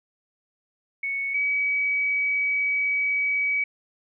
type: tone pair in turn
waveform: sine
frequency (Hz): 2217 / 2274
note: C#7 / C#7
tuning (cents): 0 / +44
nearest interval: unison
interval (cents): 44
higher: second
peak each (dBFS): -25 / -21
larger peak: second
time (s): 1.03-1.34 / 1.34-3.64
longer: second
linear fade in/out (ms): 5
effects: none